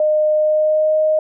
sine tone with pitch glide, 612 to 620.9 Hz, D#5 to D#5, -29 to -4 cents, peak -12 dBFS, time 0-1.19 s, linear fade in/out 2 ms, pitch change +25 cents, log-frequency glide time 0.35-0.97 s, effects none

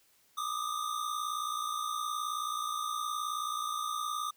square tone pair together, 1185.5 / 1244.5 Hz, D6 / D#6, +16 / 0 cents, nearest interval minor second, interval 84 cents, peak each -36 / -37 dBFS, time 0.37-4.31 s, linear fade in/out 10 ms, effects white hiss -67 dBFS RMS until 4.36 s

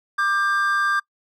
triangle tone pair together, 1186 / 1593.4 Hz, D6 / G6, +17 / +28 cents, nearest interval perfect fourth, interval 511 cents, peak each -19 dBFS, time 0.18-1 s, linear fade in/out 10 ms, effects noise-tail reverb RT60 0.1 s tail -25 dB re dry

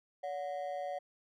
triangle ring-modulated tone, 650 Hz, E5, 24 cents flat, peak -31 dBFS, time 0.23-0.99 s, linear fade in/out 10 ms, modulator 79.7 Hz, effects none

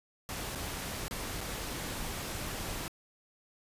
pink noise with dropouts, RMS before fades -38 dBFS, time 0.29-2.88 s, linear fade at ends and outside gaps 0 ms, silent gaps 0.55-0.556 / 1.081-1.11 / 1.407-1.412 s, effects resampled to 32000 Hz

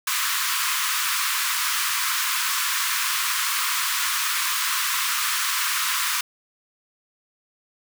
pink high-pass noise, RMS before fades -24 dBFS, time 0.07-6.21 s, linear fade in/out 5 ms, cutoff 990 Hz, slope 96 dB/octave, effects none

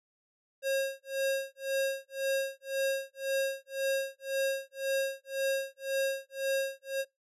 square tone with tremolo, 541 Hz, C#5, 42 cents flat, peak -27 dBFS, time 0.62-7.05 s, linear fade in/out 50 ms, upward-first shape sine, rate 1.9 Hz, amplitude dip 100%, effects noise-tail reverb RT60 0.2 s tail -25 dB re dry + resampled to 32000 Hz

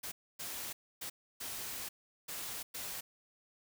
white noise bursts at uneven times, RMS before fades -42 dBFS, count 6, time 0.03-0.12 / 0.39-0.73 / 1.01-1.1 / 1.4-1.89 / 2.28-2.63 / 2.74-3.01 s, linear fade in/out 10 ms, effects none

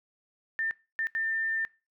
sine tone bursts at uneven times, 1796 Hz, A6, 35 cents sharp, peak -27 dBFS, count 3, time 0.59-0.71 / 0.99-1.07 / 1.15-1.65 s, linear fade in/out 0 ms, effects noise-tail reverb RT60 0.3 s tail -22 dB re dry

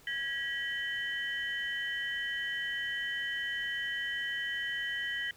sine tone cluster, 1652 / 1927 / 3049 Hz, G#6 / B6 / G7, -10 / -43 / -49 cents, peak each -38 / -34 / -38 dBFS, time 0.07-5.31 s, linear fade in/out 2 ms, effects tanh soft clip ceiling -24 dBFS + pink hiss -59 dBFS RMS until 5.36 s

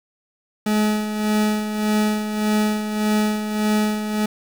40% pulse tone with tremolo, 212.5 Hz, G#3, 40 cents sharp, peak -15 dBFS, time 0.66-4.26 s, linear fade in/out 5 ms, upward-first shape sine, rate 1.7 Hz, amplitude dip 60%, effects 7-bit

